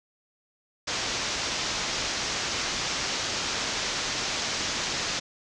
white low-pass noise, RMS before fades -30 dBFS, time 0.87-5.2 s, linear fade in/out 10 ms, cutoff 6600 Hz, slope 48 dB/octave, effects none

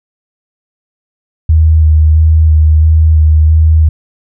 sine tone with vibrato, 78.4 Hz, D#2, 14 cents sharp, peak -3 dBFS, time 1.49-3.89 s, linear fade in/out 5 ms, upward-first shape square, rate 1.5 Hz, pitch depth 17 cents each way, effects none

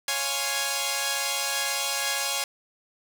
5% pulse chord, Db major seventh, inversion none, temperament equal, 554.4 / 698.5 / 830.6 / 1046.5 Hz, Db5 / F5 / Ab5 / C6, 0 / 0 / 0 / 0 cents, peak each -19 / -22 / -17 / -23 dBFS, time 0.08-2.44 s, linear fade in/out 2 ms, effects none

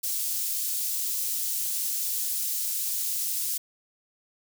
white high-pass noise, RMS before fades -29 dBFS, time 0.03-3.58 s, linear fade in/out 10 ms, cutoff 5700 Hz, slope 12 dB/octave, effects none

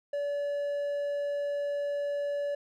triangle tone, 574 Hz, D5, 40 cents flat, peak -27 dBFS, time 0.13-2.55 s, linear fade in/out 5 ms, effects none

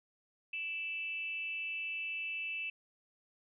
sine tone with frequency modulation, 2644 Hz, E7, 5 cents sharp, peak -36 dBFS, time 0.53-2.7 s, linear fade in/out 5 ms, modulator 312 Hz, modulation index 0.42, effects none

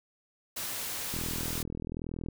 white noise, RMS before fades -36 dBFS, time 0.56-1.63 s, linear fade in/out 10 ms
click train, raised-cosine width 3 ms, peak -24 dBFS, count 48, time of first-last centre 1.14-2.286 s, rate 41 Hz
effects none

